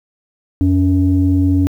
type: tone pair together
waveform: sine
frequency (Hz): 88.55 / 280.9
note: F2 / C#4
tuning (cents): +24 / +23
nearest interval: octave + minor sixth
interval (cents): 1999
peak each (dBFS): -12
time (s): 0.61-1.67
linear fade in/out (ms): 0
effects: tanh soft clip ceiling -4 dBFS + 8-bit